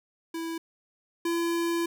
square tone pair in turn, 329.6 / 338.3 Hz, E4 / E4, 0 / +45 cents, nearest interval unison, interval 45 cents, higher second, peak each -32 / -26 dBFS, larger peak second, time 0.34-0.58 / 1.25-1.86 s, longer second, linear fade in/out 5 ms, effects none

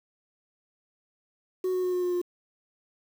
sine tone with pitch steps, 370 / 366.8 / 363.6 / 360.5 / 357.4 / 354.3 Hz, F#4 / F#4 / F#4 / F#4 / F4 / F4, 0 / -15 / -30 / -45 / +40 / +25 cents, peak -22 dBFS, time 1.64-2.216 s, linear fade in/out 5 ms, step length 96 ms, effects tanh soft clip ceiling -24 dBFS + 8-bit

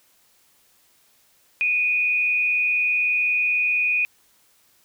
sine tone with frequency modulation, 2469 Hz, D#7, 14 cents flat, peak -18 dBFS, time 1.61-4.05 s, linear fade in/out 0 ms, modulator 126 Hz, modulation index 0.45, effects white hiss -60 dBFS RMS until 4.84 s

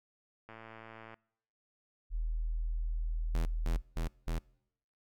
click train, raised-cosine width 0.5 ms, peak -34 dBFS, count 74, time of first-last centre 0.49-1.142 s, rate 112 Hz
sine tone, 40.19 Hz, E1, 43 cents flat, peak -31 dBFS, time 2.1-3.82 s, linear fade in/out 50 ms
square tone bursts, 41.2 Hz, E1, in tune, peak -32 dBFS, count 4, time 3.34-4.39 s, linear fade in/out 10 ms, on 120 ms, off 190 ms
effects noise-tail reverb RT60 0.8 s tail -26 dB re dry

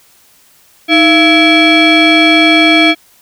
sine tone with frequency modulation, 1313 Hz, E6, 7 cents flat, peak -3 dBFS, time 0.88-2.95 s, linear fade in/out 50 ms, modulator 998 Hz, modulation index 2.1, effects tanh soft clip ceiling -1 dBFS + white hiss -47 dBFS RMS until 3.21 s

